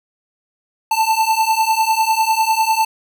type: beating tone pair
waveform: square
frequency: 880 / 890 Hz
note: A5 / A5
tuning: 0 / +20 cents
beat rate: 10 Hz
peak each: -18 / -17 dBFS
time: 0.91-2.85 s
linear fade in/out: 5 ms
effects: none